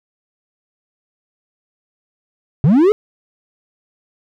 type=linear sweep; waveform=triangle; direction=up; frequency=123.2 to 441.5 Hz; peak=-6 dBFS; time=2.64-2.92 s; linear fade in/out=0 ms; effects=none